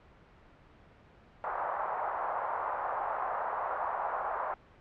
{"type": "band-pass noise", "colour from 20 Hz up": "white", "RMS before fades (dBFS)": -34, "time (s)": [1.44, 4.54], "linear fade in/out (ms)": 0, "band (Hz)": [660, 1100], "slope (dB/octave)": 24, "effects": ["pink hiss -58 dBFS RMS until 4.8 s", "low-pass 2000 Hz 12 dB/octave"]}